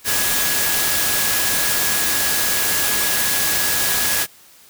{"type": "tone in noise", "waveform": "sine", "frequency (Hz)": 1672, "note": "G#6", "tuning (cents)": 11, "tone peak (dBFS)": -27, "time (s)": [0.04, 4.27], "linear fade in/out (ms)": 50, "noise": "white", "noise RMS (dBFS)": -19, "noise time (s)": [0.04, 4.27], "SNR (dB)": -11, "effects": ["white hiss -48 dBFS RMS until 4.69 s"]}